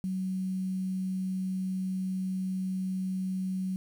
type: tone with quantisation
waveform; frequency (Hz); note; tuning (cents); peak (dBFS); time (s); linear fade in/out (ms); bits
sine; 187.5; F#3; +23; -29; 0.04-3.76; 0; 9
effects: none